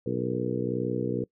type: harmonic tone with a mistuned harmonic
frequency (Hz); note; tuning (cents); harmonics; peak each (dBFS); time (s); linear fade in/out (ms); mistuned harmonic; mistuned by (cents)
62; B1; +7; 2 / 3 / 4 / 5 / 6 / 7 / 8; -34 / -34 / -34 / -34 / -34 / -34 / -34; 0.06-1.24; 5; 8; -63
effects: noise-tail reverb RT60 0.1 s tail -23 dB re dry